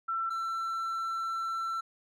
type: tone pair in turn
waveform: sine / triangle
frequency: 1342 / 1342 Hz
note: E6 / E6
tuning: +31 / +31 cents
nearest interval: unison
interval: 0 cents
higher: neither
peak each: -29 / -29 dBFS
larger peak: neither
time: 0.08-0.3 / 0.3-1.81 s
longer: second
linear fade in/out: 10 ms
effects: none